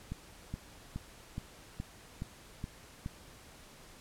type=click train; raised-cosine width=5 ms; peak=-25 dBFS; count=8; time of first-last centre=0.12-3.061 s; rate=2.38 Hz; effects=pink hiss -55 dBFS RMS until 4 s + low-pass 12000 Hz 12 dB/octave